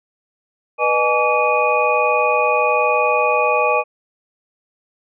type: tone cluster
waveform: sine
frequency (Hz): 489.9 / 611 / 842 / 1143 / 2477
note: B4 / D#5 / G#5 / D6 / D#7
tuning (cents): -14 / -32 / +24 / -47 / -8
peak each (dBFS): -20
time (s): 0.78-3.84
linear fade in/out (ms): 50
effects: none